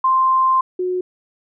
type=tone pair in turn; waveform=sine; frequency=1046.5 / 364.7 Hz; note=C6 / F#4; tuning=0 / -25 cents; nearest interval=octave + tritone; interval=1825 cents; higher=first; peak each=-12 / -18 dBFS; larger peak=first; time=0.04-0.61 / 0.79-1.01 s; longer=first; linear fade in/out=5 ms; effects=none